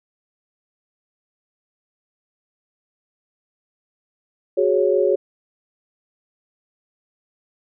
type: chord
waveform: sine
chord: F# suspended second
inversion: none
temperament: equal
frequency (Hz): 370 / 415.3 / 554.4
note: F#4 / G#4 / C#5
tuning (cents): 0 / 0 / 0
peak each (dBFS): -19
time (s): 4.57-5.16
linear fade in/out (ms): 10
effects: none